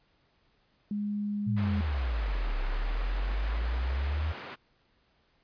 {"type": "tone with pitch glide", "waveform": "sine", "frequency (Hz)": [206.4, 204.9], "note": ["G#3", "G#3"], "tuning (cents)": [-10, -23], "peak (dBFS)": -29, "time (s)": [0.91, 1.81], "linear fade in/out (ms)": 2, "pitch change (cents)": -13, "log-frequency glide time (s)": [1.2, 1.67]}
{"type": "exponential two-way sweep", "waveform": "sine", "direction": "down then up", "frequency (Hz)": [120, 33.34, 81], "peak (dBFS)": -27, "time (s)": [1.46, 4.33], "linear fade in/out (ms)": 20, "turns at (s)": 2.62}
{"type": "band-pass noise", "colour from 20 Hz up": "white", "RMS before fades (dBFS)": -43, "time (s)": [1.56, 4.56], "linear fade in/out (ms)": 20, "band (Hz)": [130, 1900], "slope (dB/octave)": 12}
{"effects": ["pink hiss -69 dBFS RMS until 5.43 s", "resampled to 11025 Hz"]}